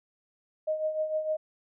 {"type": "tone with tremolo", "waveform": "sine", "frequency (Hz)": 622.3, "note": "D#5", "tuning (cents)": 0, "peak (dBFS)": -24, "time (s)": [0.67, 1.37], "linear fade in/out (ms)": 10, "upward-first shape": "triangle", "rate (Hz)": 6.6, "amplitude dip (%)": 70, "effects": []}